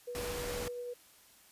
sine tone with tremolo, 486.9 Hz, B4, 25 cents flat, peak -37 dBFS, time 0.07-0.94 s, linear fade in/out 10 ms, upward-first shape triangle, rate 10 Hz, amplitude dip 25%
pink noise, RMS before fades -40 dBFS, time 0.15-0.68 s, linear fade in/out 0 ms
effects white hiss -61 dBFS RMS until 1.51 s + resampled to 32000 Hz

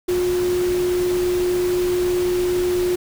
sine tone in noise, 358.9 Hz, F4, 47 cents sharp, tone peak -17 dBFS, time 0.08-2.96 s, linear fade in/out 10 ms, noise pink, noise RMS -31 dBFS, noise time 0.08-2.96 s, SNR +11 dB, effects none

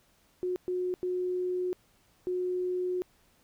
sine tone bursts at uneven times, 363.1 Hz, F#4, 33 cents flat, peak -28 dBFS, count 4, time 0.43-0.56 / 0.68-0.94 / 1.03-1.73 / 2.27-3.02 s, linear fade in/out 0 ms, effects pink hiss -66 dBFS RMS until 3.43 s

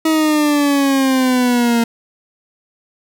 40% pulse exponential sweep, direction down, 320.1 to 230.7 Hz, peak -11 dBFS, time 0.05-1.84 s, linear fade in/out 5 ms, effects none

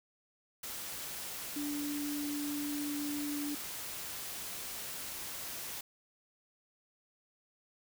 sine tone in noise, 291.3 Hz, D4, 14 cents flat, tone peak -35 dBFS, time 1.56-3.55 s, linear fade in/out 5 ms, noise white, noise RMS -42 dBFS, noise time 0.63-5.81 s, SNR +4 dB, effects none

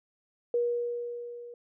sine tone with level ramp, 478.5 Hz, A#4, 45 cents sharp, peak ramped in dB -23 to -42 dBFS, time 0.54-1.54 s, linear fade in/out 2 ms, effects none

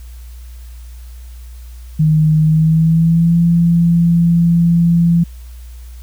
sine tone with pitch glide, 155.56 to 169.64 Hz, D#3 to E3, 0 to +50 cents, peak -8 dBFS, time 1.99-5.24 s, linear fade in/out 10 ms, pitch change +150 cents, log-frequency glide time 2.4-3.38 s, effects added 60 Hz sine -30 dBFS peak until 6.02 s + white hiss -48 dBFS RMS until 6.02 s

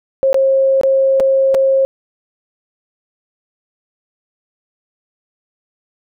sine tone with dropouts, 537 Hz, C5, 45 cents sharp, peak -9 dBFS, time 0.23-1.85 s, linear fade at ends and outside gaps 0 ms, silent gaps 0.33-0.344 / 0.812-0.834 / 1.199-1.204 / 1.544-1.548 s, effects none

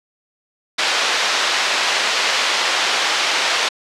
white band-pass noise, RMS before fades -18 dBFS, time 0.78-3.69 s, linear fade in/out 10 ms, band 570 to 4300 Hz, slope 12 dB/octave, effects low-pass 7000 Hz 12 dB/octave

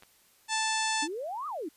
clicks, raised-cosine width 0.3 ms, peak -36 dBFS, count 2, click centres 0.024 / 0.034 s
harmonic tone, 880 Hz, A5, in tune, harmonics 1 / 2 / 3 / 4 / 5 / 6 / 7 / 8 / 9 / 10, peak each -31 / -34 / -36 / -37 / -38 / -39 / -39 / -40 / -41 / -41 dBFS, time 0.48-1.08 s, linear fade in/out 50 ms
sine exponential two-way sweep, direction up then down, 277.2 to 1282 to 277.2 Hz, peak -33 dBFS, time 1.02-1.69 s, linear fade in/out 10 ms, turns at 1.47 s
effects white hiss -63 dBFS RMS until 1.76 s + resampled to 32000 Hz

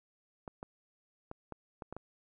clicks, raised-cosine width 1 ms, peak -28 dBFS, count 7, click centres 0.478 / 0.629 / 1.314 / 1.523 / 1.822 / 1.926 / 1.966 s, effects none

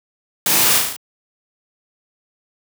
white noise with echo, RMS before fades -17 dBFS, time 0.46-0.78 s, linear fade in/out 2 ms, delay 37 ms, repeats 5, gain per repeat -3 dB, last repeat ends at 0.965 s, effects high-pass 100 Hz 12 dB/octave

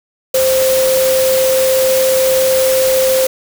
sine tone in noise, 523.3 Hz, C5, in tune, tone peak -10 dBFS, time 0.34-3.27 s, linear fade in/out 5 ms, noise white, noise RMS -19 dBFS, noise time 0.34-3.27 s, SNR +6 dB, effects none

